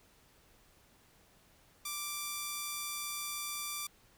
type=tone; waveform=5% pulse; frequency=1174.7 Hz; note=D6; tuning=in tune; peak=-25 dBFS; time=1.85-3.87 s; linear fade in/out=5 ms; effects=pink hiss -65 dBFS RMS until 4.17 s